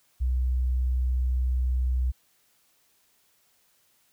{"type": "tone", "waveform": "sine", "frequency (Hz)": 63, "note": "B1", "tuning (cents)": 35, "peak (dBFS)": -22, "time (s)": [0.2, 2.12], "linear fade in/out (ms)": 20, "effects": ["white hiss -66 dBFS RMS until 4.12 s"]}